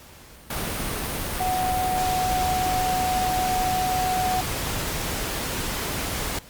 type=tone in noise; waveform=sine; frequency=740 Hz; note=F#5; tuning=in tune; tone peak=-22 dBFS; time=1.4-4.41 s; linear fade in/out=5 ms; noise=pink; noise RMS=-28 dBFS; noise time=0.5-6.39 s; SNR=+3 dB; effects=pink hiss -47 dBFS RMS until 6.49 s + Opus 48 kbps